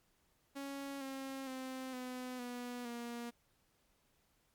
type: tone with pitch steps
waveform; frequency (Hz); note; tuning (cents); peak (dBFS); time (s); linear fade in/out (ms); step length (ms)
sawtooth; 277.2 / 268.7 / 260.4 / 252.4 / 244.7 / 237.2; C#4 / C4 / C4 / B3 / B3 / A#3; 0 / +46 / -8 / +38 / -16 / +30; -38; 0.55-3.31; 20; 460
effects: pink hiss -75 dBFS RMS until 4.54 s + MP3 96 kbps